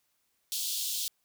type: high-pass noise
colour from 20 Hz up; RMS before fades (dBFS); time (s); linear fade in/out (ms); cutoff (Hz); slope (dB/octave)
pink; -33; 0.52-1.08; 0; 3200; 48
effects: white hiss -75 dBFS RMS until 1.24 s